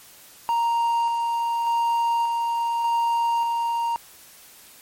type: tone with tremolo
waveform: triangle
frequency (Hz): 932.3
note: A#5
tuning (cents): 0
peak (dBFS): -17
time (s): 0.49-3.96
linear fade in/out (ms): 0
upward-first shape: square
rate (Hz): 0.85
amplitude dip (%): 25
effects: white hiss -48 dBFS RMS until 4.81 s + MP3 64 kbps